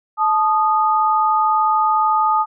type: tone pair together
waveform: sine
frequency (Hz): 869 / 1235.4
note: A5 / D#6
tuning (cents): -22 / -13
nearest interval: tritone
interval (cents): 609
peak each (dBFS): -16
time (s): 0.17-2.46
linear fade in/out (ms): 50
effects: none